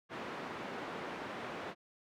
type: band-pass noise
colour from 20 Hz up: pink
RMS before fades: -43 dBFS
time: 0.09-1.75 s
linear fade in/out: 50 ms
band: 250 to 2100 Hz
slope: 12 dB/octave
effects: none